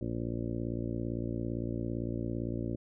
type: harmonic tone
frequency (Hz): 57.7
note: A#1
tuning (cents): -17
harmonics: 1 / 2 / 3 / 4 / 5 / 6 / 7 / 8 / 9 / 10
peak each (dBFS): -42 / -37 / -44 / -39 / -39 / -40 / -52 / -51 / -47 / -49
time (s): 0.01-2.76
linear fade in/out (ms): 5
effects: none

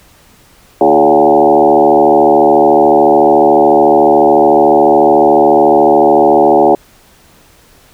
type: tone with frequency modulation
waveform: sine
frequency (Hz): 564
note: C#5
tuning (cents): +30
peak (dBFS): -4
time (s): 0.81-6.75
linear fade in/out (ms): 2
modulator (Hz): 73.9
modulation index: 3.6
effects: pink hiss -45 dBFS RMS until 7.93 s

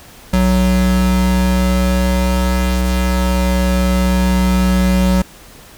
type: tone pair together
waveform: square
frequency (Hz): 62 / 185.8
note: B1 / F#3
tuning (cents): +7 / +7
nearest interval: octave + perfect fifth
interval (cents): 1900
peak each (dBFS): -15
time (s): 0.33-5.22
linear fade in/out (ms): 5
effects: pink hiss -40 dBFS RMS until 5.77 s

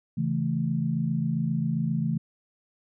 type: chord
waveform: sine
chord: A major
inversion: first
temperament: just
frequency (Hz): 137.5 / 165 / 220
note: C#3 / E3 / A3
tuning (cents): -14 / +2 / 0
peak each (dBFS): -29 / -27 / -29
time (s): 0.17-2.18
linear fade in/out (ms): 10
effects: none

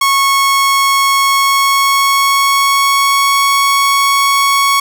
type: tone with pitch glide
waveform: sawtooth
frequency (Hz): 1100 to 1110.2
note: C#6 to C#6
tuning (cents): -14 to +2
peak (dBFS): -5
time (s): 0.01-4.8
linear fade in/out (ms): 5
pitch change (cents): +16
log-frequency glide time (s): 1.22-3.43
effects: none

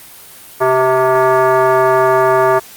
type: tone with frequency modulation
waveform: sine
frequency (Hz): 131.6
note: C3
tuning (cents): +10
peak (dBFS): -8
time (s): 0.6-2.6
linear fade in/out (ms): 20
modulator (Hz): 519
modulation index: 2.2
effects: white hiss -37 dBFS RMS until 2.76 s + Opus 32 kbps

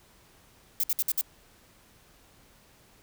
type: noise bursts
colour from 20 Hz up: violet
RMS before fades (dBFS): -26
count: 5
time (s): 0.8-1.212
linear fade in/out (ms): 2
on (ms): 36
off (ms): 58
effects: pink hiss -59 dBFS RMS until 3.02 s

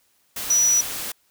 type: tone in noise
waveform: sine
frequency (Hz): 5880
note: F#8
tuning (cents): -12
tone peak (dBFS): -15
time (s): 0.5-0.81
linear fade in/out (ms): 5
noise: white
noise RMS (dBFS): -30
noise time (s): 0.36-1.12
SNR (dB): +12
effects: white hiss -64 dBFS RMS until 1.3 s

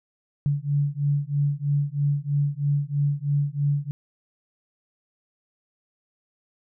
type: beating tone pair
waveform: sine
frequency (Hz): 142.1 / 145.2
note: C#3 / D3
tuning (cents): +43 / -19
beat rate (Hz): 3.1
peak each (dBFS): -24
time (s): 0.46-3.91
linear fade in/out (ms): 0
effects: none

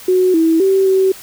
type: tone with pitch steps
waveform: sine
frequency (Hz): 368.5 / 325.2 / 385.3 / 380.8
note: F#4 / E4 / G4 / F#4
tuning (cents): -7 / -23 / -30 / +50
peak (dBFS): -9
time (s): 0.08-1.12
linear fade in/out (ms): 5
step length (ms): 260
effects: white hiss -36 dBFS RMS until 1.22 s

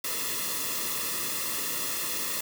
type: noise with comb filter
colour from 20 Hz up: white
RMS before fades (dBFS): -31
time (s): 0.04-2.41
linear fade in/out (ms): 5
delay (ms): 1.3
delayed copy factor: -0.85
effects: none

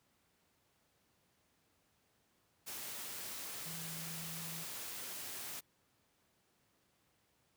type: tone in noise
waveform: sine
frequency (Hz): 163.5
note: E3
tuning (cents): -14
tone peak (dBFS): -48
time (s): 3.65-4.64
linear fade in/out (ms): 20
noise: white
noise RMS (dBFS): -45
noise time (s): 2.66-5.61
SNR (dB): -6
effects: pink hiss -75 dBFS RMS until 7.56 s + high-pass 80 Hz 12 dB/octave

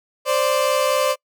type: tone pair together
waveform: 30% pulse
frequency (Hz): 523.3 / 587.4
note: C5 / D5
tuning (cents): 0 / 0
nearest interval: major second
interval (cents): 200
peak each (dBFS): -17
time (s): 0.25-1.16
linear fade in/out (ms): 50
effects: noise-tail reverb RT60 0.1 s tail -25 dB re dry

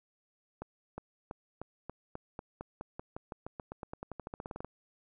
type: accelerating click train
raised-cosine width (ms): 1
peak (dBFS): -26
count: 28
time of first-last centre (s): 0.62-4.646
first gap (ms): 360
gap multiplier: 0.92
effects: none

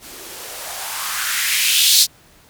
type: noise with band-pass filter sweep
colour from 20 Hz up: violet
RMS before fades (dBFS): -19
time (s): 0-2.07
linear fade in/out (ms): 50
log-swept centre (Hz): 240 to 4600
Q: 2.6
effects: pink hiss -50 dBFS RMS until 2.49 s

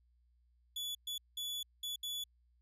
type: tone bursts at uneven times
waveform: 40% pulse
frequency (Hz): 3429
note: A7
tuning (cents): -45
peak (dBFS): -37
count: 5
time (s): 0.76-0.95 / 1.07-1.18 / 1.37-1.63 / 1.83-1.96 / 2.03-2.24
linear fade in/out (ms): 5
effects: added 60 Hz sine -68 dBFS peak until 2.61 s

